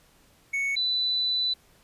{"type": "tone pair in turn", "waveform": ["triangle", "sine"], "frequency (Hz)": [2217, 3986], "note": ["C#7", "B7"], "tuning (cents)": [0, 15], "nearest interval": "minor seventh", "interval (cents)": 1015, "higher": "second", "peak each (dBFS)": -23, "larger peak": "neither", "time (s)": [[0.53, 0.76], [0.76, 1.54]], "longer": "second", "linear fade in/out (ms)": 10, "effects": ["pink hiss -60 dBFS RMS until 1.83 s", "resampled to 32000 Hz"]}